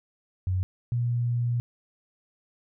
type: tone pair in turn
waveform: sine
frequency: 92.5 / 120.12 Hz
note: F#2 / B2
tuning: 0 / -48 cents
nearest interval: perfect fourth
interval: 452 cents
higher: second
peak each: -23 dBFS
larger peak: neither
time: 0.47-0.63 / 0.92-1.6 s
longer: second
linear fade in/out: 0 ms
effects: none